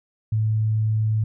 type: tone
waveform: sine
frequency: 109 Hz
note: A2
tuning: 16 cents flat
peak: -18 dBFS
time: 0.32-1.24 s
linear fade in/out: 5 ms
effects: none